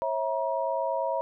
sine tone cluster, 543 / 652 / 953 Hz, C#5 / E5 / A#5, -36 / -19 / +38 cents, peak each -30 dBFS, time 0.02-1.21 s, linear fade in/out 0 ms, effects none

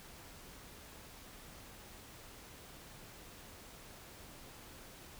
silence, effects pink hiss -54 dBFS RMS until 5.19 s

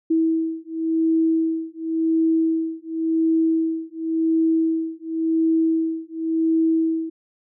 sine beating tone pair, 323.8 / 324.72 Hz, E4 / E4, -31 / -26 cents, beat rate 0.92 Hz, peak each -21 dBFS, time 0.1-7.1 s, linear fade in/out 10 ms, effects none

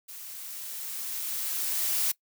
blue noise with level ramp, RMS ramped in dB -43 to -26 dBFS, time 0.08-2.12 s, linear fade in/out 10 ms, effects noise-tail reverb RT60 0.1 s tail -21 dB re dry

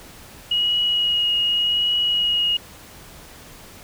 sine tone with vibrato, 2893 Hz, F#7, 40 cents flat, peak -17 dBFS, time 0.51-2.57 s, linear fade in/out 5 ms, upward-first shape triangle, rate 0.86 Hz, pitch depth 14 cents each way, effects pink hiss -43 dBFS RMS until 3.83 s

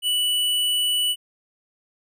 square tone, 2960 Hz, F#7, in tune, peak -20 dBFS, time 0.02-1.16 s, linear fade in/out 50 ms, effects none

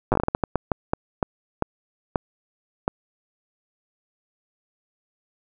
slowing click train, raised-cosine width 1 ms, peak -6 dBFS, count 17, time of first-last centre 0.12-2.879 s, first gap 8 ms, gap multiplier 1.35, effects none

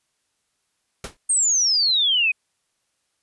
pink noise with exponential decay, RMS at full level -27 dBFS, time 1.04-1.17 s, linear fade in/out 2 ms, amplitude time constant 28 ms
sine exponential sweep, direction down, 8750 to 2464 Hz, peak -16 dBFS, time 1.29-2.32 s, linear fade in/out 10 ms
effects white hiss -72 dBFS RMS until 3.22 s + resampled to 24000 Hz

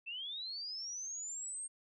sine linear sweep, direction up, 2610 to 8600 Hz, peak -40 dBFS, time 0.06-1.68 s, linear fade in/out 20 ms, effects none

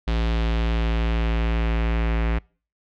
square tone with low-pass filter sweep, 56.4 Hz, A1, 44 cents sharp, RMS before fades -22 dBFS, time 0.07-2.39 s, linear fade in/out 10 ms, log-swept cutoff 3600 to 2300 Hz, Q 1.9, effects noise-tail reverb RT60 0.4 s tail -26 dB re dry

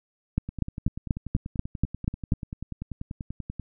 two click trains, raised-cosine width 5 ms, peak -21 / -10 dBFS, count 33 / 9, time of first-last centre 0.49-3.597 / 0.38-2.322 s, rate 10.3 / 4.12 Hz, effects none

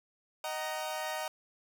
sawtooth chord, D# minor, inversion none, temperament equal with one note detuned, 622.3 / 754.2 / 932.3 Hz, D#5 / F#5 / A#5, 0 / +33 / 0 cents, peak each -34 / -36 / -36 dBFS, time 0.44-1.28 s, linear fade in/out 2 ms, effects none

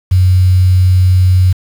sine tone with quantisation, 92 Hz, F#2, 9 cents flat, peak -5 dBFS, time 0.11-1.53 s, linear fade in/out 10 ms, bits 5, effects none

